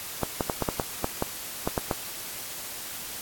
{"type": "clicks", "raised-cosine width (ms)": 1, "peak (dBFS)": -10, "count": 11, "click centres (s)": [0.233, 0.408, 0.498, 0.623, 0.688, 0.798, 1.044, 1.224, 1.675, 1.778, 1.912], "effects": ["white hiss -37 dBFS RMS until 3.21 s", "AAC 64 kbps"]}